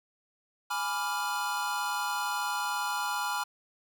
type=chord; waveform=square; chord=G# diminished seventh; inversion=none; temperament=equal; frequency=830.6 / 987.8 / 1174.7 / 1396.9 Hz; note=G#5 / B5 / D6 / F6; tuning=0 / 0 / 0 / 0 cents; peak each=-36 / -35 / -39 / -35 dBFS; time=0.7-3.44 s; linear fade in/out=10 ms; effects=none